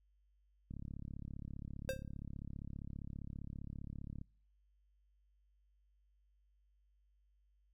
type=click train; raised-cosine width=5 ms; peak=-34 dBFS; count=124; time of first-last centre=0.71-4.214 s; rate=35.1 Hz
type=tone with exponential decay; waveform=square; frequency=528 Hz; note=C5; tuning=16 cents sharp; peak=-33 dBFS; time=1.89-2.03 s; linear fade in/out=1 ms; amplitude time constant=29 ms
effects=noise-tail reverb RT60 0.5 s tail -26 dB re dry + added 50 Hz sine -70 dBFS peak until 7.73 s